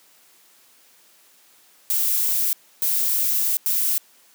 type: noise bursts at uneven times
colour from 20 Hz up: violet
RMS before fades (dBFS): -21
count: 3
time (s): 1.9-2.53 / 2.82-3.57 / 3.66-3.98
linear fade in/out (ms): 0
effects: white hiss -55 dBFS RMS until 4.34 s + high-pass 200 Hz 12 dB/octave